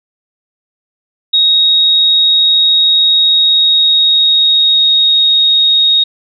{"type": "tone with pitch glide", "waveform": "sine", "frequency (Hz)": [3767, 3745], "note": ["A#7", "A#7"], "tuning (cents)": [17, 7], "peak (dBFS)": -6, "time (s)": [1.33, 6.04], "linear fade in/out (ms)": 10, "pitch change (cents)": -10, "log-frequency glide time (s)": [3.15, 5.37], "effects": []}